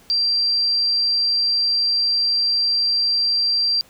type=tone; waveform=sine; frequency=4718 Hz; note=D8; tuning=7 cents sharp; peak=-16 dBFS; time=0.1-3.81 s; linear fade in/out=0 ms; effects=pink hiss -51 dBFS RMS until 3.89 s